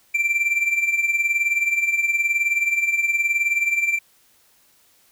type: tone with tremolo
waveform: triangle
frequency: 2353 Hz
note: D7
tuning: 3 cents sharp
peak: -13 dBFS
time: 0.14-3.99 s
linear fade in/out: 10 ms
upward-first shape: triangle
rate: 19 Hz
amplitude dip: 75%
effects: white hiss -58 dBFS RMS until 5.11 s